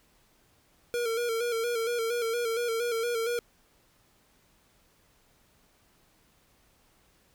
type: tone with vibrato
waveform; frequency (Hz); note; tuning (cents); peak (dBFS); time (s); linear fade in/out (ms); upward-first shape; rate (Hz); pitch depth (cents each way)
square; 466.2; A#4; 0; -28; 0.94-3.39; 0; square; 4.3; 47
effects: pink hiss -65 dBFS RMS until 7.34 s